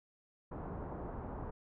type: low-pass noise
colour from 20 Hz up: pink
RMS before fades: -43 dBFS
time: 0.51-1.51 s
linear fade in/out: 10 ms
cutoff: 1100 Hz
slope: 24 dB/octave
effects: none